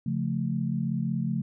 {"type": "chord", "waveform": "sine", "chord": "Db augmented", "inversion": "none", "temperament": "equal", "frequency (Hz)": [138.59, 174.61, 220], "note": ["Db3", "F3", "A3"], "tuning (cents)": [0, 0, 0], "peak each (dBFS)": -30, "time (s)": [0.06, 1.42], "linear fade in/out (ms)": 5, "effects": []}